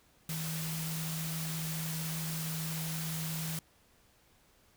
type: tone in noise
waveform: sine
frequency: 160.4 Hz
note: E3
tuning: 47 cents flat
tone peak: -36 dBFS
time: 0.29-3.59 s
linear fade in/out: 2 ms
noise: white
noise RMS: -40 dBFS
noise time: 0.29-3.59 s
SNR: +1 dB
effects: pink hiss -66 dBFS RMS until 4.76 s